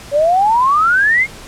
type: exponential sweep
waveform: sine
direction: up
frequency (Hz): 554.4 to 2183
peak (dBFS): -9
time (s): 0.11-1.27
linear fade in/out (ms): 50
effects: pink hiss -35 dBFS RMS until 1.47 s + low-pass 10000 Hz 12 dB/octave